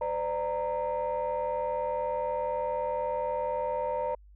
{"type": "tone cluster", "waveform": "sine", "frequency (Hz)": [509, 589, 926], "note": ["C5", "D5", "A#5"], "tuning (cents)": [-48, 5, -12], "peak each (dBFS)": -31, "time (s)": [0.01, 4.15], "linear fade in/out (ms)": 5, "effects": ["tanh soft clip ceiling -23 dBFS", "added 50 Hz sine -51 dBFS peak until 4.35 s"]}